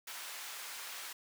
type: high-pass noise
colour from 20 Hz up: pink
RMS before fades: -45 dBFS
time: 0.07-1.13 s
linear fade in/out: 5 ms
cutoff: 1200 Hz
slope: 12 dB/octave
effects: none